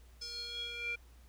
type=tone with band-pass filter sweep; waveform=square; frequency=474.3 Hz; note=A#4; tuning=30 cents sharp; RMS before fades=-41 dBFS; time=0.21-0.96 s; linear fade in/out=10 ms; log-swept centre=5300 to 2200 Hz; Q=7.5; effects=added 60 Hz sine -56 dBFS peak until 1.28 s + pink hiss -66 dBFS RMS until 1.28 s